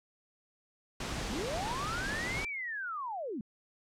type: noise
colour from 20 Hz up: pink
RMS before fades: -37 dBFS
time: 1-2.45 s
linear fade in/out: 5 ms
type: linear two-way sweep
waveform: sine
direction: up then down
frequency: 186.6 to 2362 to 186.6 Hz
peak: -35 dBFS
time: 1.3-3.41 s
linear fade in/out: 2 ms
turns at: 2.47 s
effects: low-pass 7000 Hz 12 dB/octave